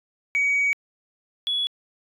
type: tone pair in turn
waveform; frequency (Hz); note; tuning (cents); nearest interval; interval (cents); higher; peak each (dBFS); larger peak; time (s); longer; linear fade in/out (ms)
sine; 2259 / 3385; C#7 / G#7; +32 / +32; perfect fifth; 700; second; -17 / -21; first; 0.35-0.73 / 1.47-1.67; first; 0
effects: tanh soft clip ceiling -16 dBFS